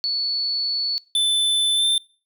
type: tone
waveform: sine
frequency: 4435 Hz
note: C#8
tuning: in tune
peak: -20 dBFS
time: 0.04-0.98 s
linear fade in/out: 0 ms
type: tone with pitch glide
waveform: square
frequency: 3520 to 3565 Hz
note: A7 to A7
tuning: 0 to +22 cents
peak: -17 dBFS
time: 1.15-1.98 s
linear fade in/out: 2 ms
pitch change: +22 cents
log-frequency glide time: 1.75-1.85 s
effects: noise-tail reverb RT60 0.4 s tail -24 dB re dry